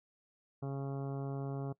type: harmonic tone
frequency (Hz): 137.7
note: C#3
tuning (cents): -11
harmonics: 1 / 2 / 3 / 4 / 5 / 6 / 7 / 8 / 9 / 10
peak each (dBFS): -37 / -44 / -45 / -51 / -50 / -54 / -62 / -57 / -62 / -62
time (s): 0.62-1.73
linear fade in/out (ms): 10
effects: noise-tail reverb RT60 0.1 s tail -21 dB re dry